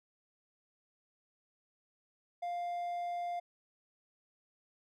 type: tone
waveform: triangle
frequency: 700 Hz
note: F5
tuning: 4 cents sharp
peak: -33 dBFS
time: 2.42-3.4 s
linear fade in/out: 10 ms
effects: none